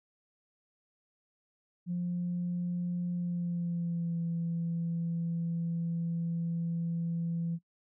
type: tone with pitch glide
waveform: sine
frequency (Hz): 176 to 168.05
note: F3 to E3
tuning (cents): +14 to +34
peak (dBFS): -29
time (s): 1.86-7.59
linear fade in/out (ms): 50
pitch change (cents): -80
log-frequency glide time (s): 3.12-4.2
effects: noise-tail reverb RT60 0.1 s tail -20 dB re dry + tanh soft clip ceiling -26 dBFS